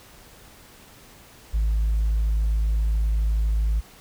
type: tone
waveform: sine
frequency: 53.7 Hz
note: A1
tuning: 41 cents flat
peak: -17 dBFS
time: 1.53-3.81 s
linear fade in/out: 20 ms
effects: tanh soft clip ceiling -17 dBFS + pink hiss -49 dBFS RMS until 4 s